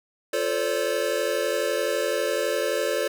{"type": "chord", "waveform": "square", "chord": "D minor seventh", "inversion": "first", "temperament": "equal with one note detuned", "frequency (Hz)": [349.2, 440, 523.3, 575.2], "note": ["F4", "A4", "C5", "D5"], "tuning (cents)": [0, 0, 0, -36], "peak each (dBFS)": [-33, -29, -29, -28], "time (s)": [0.33, 3.08], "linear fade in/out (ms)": 5, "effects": []}